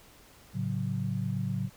sine chord, F# minor, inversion first, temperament equal, 110 / 138.59 / 185 Hz, A2 / C#3 / F#3, 0 / 0 / 0 cents, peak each -33 dBFS, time 0.53-1.7 s, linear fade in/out 50 ms, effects pink hiss -56 dBFS RMS until 1.76 s

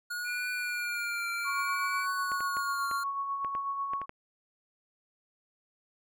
square tone with vibrato, 1438 Hz, F#6, 50 cents flat, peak -34 dBFS, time 0.1-3.04 s, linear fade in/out 10 ms, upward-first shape triangle, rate 0.62 Hz, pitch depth 63 cents each way
sine tone with pitch glide, 2393 to 2305 Hz, D7 to D7, +32 to -33 cents, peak -35 dBFS, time 0.24-2.07 s, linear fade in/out 50 ms, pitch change -65 cents, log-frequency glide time 0.52-1.87 s
sine tone with tremolo, 1108.7 Hz, C#6, in tune, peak -29 dBFS, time 1.44-4.06 s, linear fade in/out 50 ms, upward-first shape sine, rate 8.1 Hz, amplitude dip 40%
clicks, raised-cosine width 0.5 ms, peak -26 dBFS, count 9, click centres 2.318 / 2.406 / 2.569 / 2.913 / 3.447 / 3.551 / 3.935 / 4.016 / 4.094 s
effects none

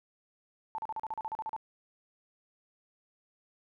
sine tone bursts, 880 Hz, A5, in tune, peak -33 dBFS, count 12, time 0.75-1.564 s, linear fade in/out 0 ms, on 33 ms, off 38 ms, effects none

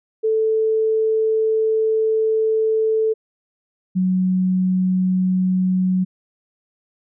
sine tone pair in turn, 440 / 185 Hz, A4 / F#3, 0 / 0 cents, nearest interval octave + minor third, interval 1500 cents, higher first, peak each -15 dBFS, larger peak neither, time 0.23-3.14 / 3.95-6.05 s, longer first, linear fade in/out 20 ms, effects none

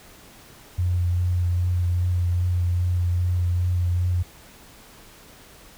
sine tone with vibrato, 88.7 Hz, F2, 27 cents sharp, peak -19 dBFS, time 0.78-4.23 s, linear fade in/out 10 ms, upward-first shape triangle, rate 2.5 Hz, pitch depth 21 cents each way, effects pink hiss -48 dBFS RMS until 5.77 s

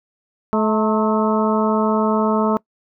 harmonic tone with a mistuned harmonic, 216 Hz, A3, 32 cents flat, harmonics 1 / 2 / 3 / 4 / 5 / 6, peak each -18 / -21 / -23 / -24 / -25 / -26 dBFS, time 0.53-2.57 s, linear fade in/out 0 ms, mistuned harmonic 4, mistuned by +64 cents, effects noise-tail reverb RT60 0.1 s tail -23 dB re dry

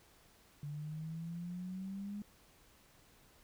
sine exponential sweep, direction up, 144.3 to 207.7 Hz, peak -40 dBFS, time 0.63-2.22 s, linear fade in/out 2 ms, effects pink hiss -65 dBFS RMS until 3.43 s

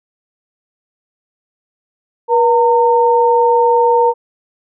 sine tone pair together, 480.3 / 914.3 Hz, B4 / A#5, -48 / -34 cents, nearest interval major seventh, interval 1114 cents, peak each -11 dBFS, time 2.28-4.14 s, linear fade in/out 50 ms, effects none

